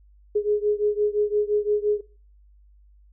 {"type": "beating tone pair", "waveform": "sine", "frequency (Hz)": [415.3, 421.1], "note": ["G#4", "G#4"], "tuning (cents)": [0, 24], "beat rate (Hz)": 5.8, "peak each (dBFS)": [-22, -23], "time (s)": [0.35, 2.01], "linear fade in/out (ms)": 10, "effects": ["noise-tail reverb RT60 0.4 s tail -20 dB re dry", "added 50 Hz sine -51 dBFS peak until 3.12 s"]}